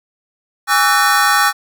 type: tone cluster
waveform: square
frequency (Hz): 820 / 1138 / 1324 / 1498 / 1823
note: G#5 / C#6 / E6 / F#6 / A#6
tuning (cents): -22 / +45 / +7 / +21 / -39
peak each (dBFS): -18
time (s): 0.67-1.53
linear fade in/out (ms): 50
effects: none